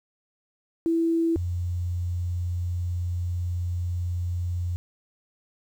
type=tone pair in turn; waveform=sine; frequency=331 / 88.18 Hz; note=E4 / F2; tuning=+7 / +17 cents; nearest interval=octave + major seventh; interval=2290 cents; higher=first; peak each=-20 / -25 dBFS; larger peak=first; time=0.86-1.36 / 1.36-4.76 s; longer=second; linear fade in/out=0 ms; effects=9-bit